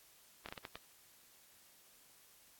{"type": "slowing click train", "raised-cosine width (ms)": 0.3, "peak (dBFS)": -27, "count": 6, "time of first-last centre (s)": [0.46, 0.756], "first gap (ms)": 27, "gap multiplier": 1.4, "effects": ["white hiss -64 dBFS RMS until 2.59 s", "AAC 64 kbps"]}